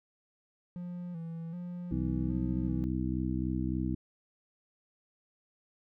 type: tone with vibrato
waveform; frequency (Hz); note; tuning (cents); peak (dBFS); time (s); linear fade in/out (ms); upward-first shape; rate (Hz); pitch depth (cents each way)
triangle; 170.8; F3; -38; -35; 0.76-2.84; 0; square; 1.3; 58
type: harmonic tone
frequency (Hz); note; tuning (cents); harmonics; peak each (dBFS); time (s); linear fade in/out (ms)
63.5; B1; +49; 1 / 2 / 3 / 4 / 5; -36 / -36 / -36 / -36 / -36; 1.91-3.95; 5
effects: none